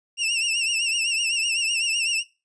sawtooth tone with vibrato, 2736 Hz, F7, 36 cents flat, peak -18 dBFS, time 0.17-2.24 s, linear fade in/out 50 ms, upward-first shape triangle, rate 7.9 Hz, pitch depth 100 cents each way, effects noise-tail reverb RT60 0.3 s tail -22 dB re dry + resampled to 22050 Hz

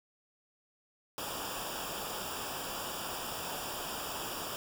pink noise with comb filter, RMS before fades -39 dBFS, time 1.18-4.56 s, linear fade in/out 0 ms, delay 0.48 ms, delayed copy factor -0.8, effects none

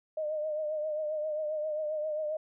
sine tone with vibrato, 613 Hz, D#5, 26 cents flat, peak -30 dBFS, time 0.17-2.37 s, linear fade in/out 5 ms, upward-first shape triangle, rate 7.5 Hz, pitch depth 55 cents each way, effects none

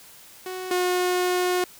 sawtooth tone pair in turn, 370 / 361.3 Hz, F#4 / F#4, 0 / -41 cents, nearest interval unison, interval 41 cents, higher first, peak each -27 / -17 dBFS, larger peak second, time 0.46-0.71 / 0.71-1.64 s, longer second, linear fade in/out 2 ms, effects white hiss -48 dBFS RMS until 1.79 s

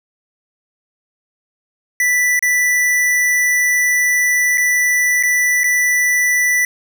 square tone with dropouts, 1975.5 Hz, B6, in tune, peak -13 dBFS, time 2-6.65 s, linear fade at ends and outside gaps 2 ms, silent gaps 2.393-2.425 / 4.575-4.579 / 5.228-5.234 / 5.635-5.641 s, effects none

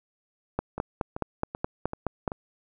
two click trains, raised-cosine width 1 ms, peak -19 / -12 dBFS, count 5 / 9, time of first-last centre 0.78-2.318 / 0.59-2.278 s, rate 2.6 / 4.74 Hz, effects none

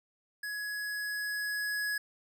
square tone with level ramp, 1679 Hz, G#6, 18 cents sharp, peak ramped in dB -36 to -31 dBFS, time 0.43-1.98 s, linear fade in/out 5 ms, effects none

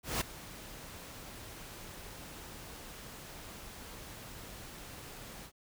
pink noise with ADSR envelope, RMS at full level -31 dBFS, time 0.03-5.52 s, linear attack 180 ms, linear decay 9 ms, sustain -17 dB, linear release 72 ms, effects none

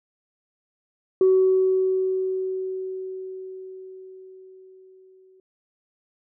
sine tone with exponential decay, 376.3 Hz, F#4, 29 cents sharp, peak -12 dBFS, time 1.21-5.4 s, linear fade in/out 2 ms, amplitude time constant 910 ms, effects tanh soft clip ceiling -10 dBFS

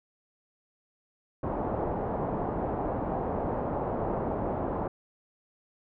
white low-pass noise, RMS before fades -31 dBFS, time 1.43-4.88 s, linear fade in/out 5 ms, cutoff 840 Hz, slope 24 dB/octave, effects none

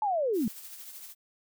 sine linear sweep, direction down, 880 to 191 Hz, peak -25 dBFS, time 0.02-0.48 s, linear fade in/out 2 ms
blue noise with tremolo, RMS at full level -43 dBFS, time 0.33-1.15 s, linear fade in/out 50 ms, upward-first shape triangle, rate 13 Hz, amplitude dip 50%
effects none

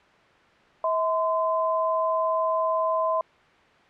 sine tone pair together, 644 / 1026.1 Hz, E5 / C6, -41 / -34 cents, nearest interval minor sixth, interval 807 cents, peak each -24 dBFS, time 0.84-3.21 s, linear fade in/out 2 ms, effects white hiss -55 dBFS RMS until 3.89 s + low-pass 2000 Hz 12 dB/octave

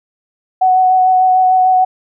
sine tone with vibrato, 744 Hz, F#5, 9 cents sharp, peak -7 dBFS, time 0.61-1.85 s, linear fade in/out 10 ms, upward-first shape triangle, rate 6.7 Hz, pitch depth 16 cents each way, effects none

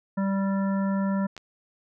harmonic tone, 195.3 Hz, G3, 6 cents flat, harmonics 1 / 3 / 5 / 7 / 9, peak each -23 / -34 / -36 / -40 / -43 dBFS, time 0.17-1.27 s, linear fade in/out 10 ms
clicks, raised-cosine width 0.2 ms, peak -24 dBFS, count 2, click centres 1.366 / 1.378 s
effects none

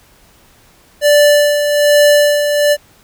square tone with tremolo, 586 Hz, D5, 4 cents flat, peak -6 dBFS, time 1.01-2.77 s, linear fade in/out 50 ms, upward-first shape sine, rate 1.2 Hz, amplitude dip 55%, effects pink hiss -48 dBFS RMS until 3.03 s

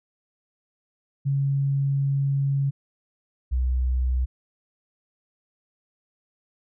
sine tone pair in turn, 138.59 / 63.18 Hz, C#3 / B1, 0 / +40 cents, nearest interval octave + major second, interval 1360 cents, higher first, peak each -20 dBFS, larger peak neither, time 1.25-2.71 / 3.51-4.26 s, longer first, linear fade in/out 20 ms, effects none

